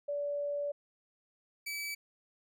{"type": "tone pair in turn", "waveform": ["sine", "sawtooth"], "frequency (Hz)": [577, 2298], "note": ["D5", "D7"], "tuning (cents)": [-31, -38], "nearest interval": "2 octaves", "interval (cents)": 2393, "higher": "second", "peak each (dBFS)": [-32, -33], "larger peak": "first", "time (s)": [[0.08, 0.72], [1.66, 1.95]], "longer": "first", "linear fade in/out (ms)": 10, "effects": []}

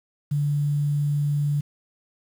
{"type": "tone with quantisation", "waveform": "sine", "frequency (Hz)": 145.6, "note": "D3", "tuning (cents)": -15, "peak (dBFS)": -20, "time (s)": [0.31, 1.61], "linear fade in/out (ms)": 10, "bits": 8, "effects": []}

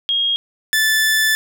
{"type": "tone pair in turn", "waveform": ["sine", "sawtooth"], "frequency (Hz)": [3261, 1751.1], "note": ["G#7", "A6"], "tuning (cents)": [-32, -9], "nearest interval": "major seventh", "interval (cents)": 1077, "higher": "first", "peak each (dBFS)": [-15, -10], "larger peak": "second", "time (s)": [[0.09, 0.36], [0.73, 1.35]], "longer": "second", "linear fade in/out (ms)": 0, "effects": []}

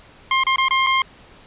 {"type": "tone with dropouts", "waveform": "20% pulse", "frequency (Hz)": 1061, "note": "C6", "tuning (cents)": 24, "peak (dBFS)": -10, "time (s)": [0.31, 1.02], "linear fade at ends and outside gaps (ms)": 2, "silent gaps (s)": [[0.436, 0.467], [0.56, 0.582], [0.684, 0.708], [0.865, 0.869]], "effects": ["pink hiss -47 dBFS RMS until 1.46 s", "resampled to 8000 Hz"]}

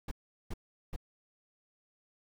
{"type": "noise bursts", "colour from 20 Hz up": "brown", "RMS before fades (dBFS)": -36, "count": 3, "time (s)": [0.08, 0.962], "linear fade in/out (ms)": 5, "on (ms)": 34, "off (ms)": 390, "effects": []}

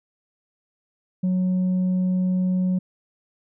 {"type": "tone", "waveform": "sine", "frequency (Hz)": 183.9, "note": "F#3", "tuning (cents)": -10, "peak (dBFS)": -16, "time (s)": [1.23, 2.79], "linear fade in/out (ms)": 10, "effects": ["tanh soft clip ceiling -18 dBFS"]}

